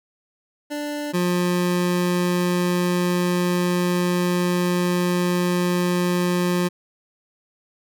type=tone pair in turn; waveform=25% pulse; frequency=294.3 / 177.69 Hz; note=D4 / F3; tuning=+4 / +30 cents; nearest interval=major sixth; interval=874 cents; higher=first; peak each=-22 / -15 dBFS; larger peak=second; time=0.7-1.13 / 1.13-6.69 s; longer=second; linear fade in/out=20 ms; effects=none